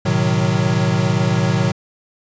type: chord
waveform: square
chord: A diminished seventh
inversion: none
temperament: equal with one note detuned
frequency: 110 / 127.97 / 155.56 / 185 Hz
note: A2 / C3 / Eb3 / Gb3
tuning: 0 / -38 / 0 / 0 cents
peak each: -21 dBFS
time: 0.05-1.72 s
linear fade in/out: 10 ms
effects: resampled to 16000 Hz